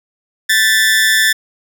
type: tone with amplitude modulation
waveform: sawtooth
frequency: 1760 Hz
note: A6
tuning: in tune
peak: -3 dBFS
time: 0.49-1.33 s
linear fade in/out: 10 ms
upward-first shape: sine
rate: 213 Hz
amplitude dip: 70%
effects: none